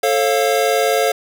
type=chord; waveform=square; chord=A augmented; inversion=none; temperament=equal with one note detuned; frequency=440 / 540.1 / 698.5 Hz; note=A4 / C#5 / E#5; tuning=0 / -45 / 0 cents; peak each=-19 dBFS; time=0.03-1.12 s; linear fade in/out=5 ms; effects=none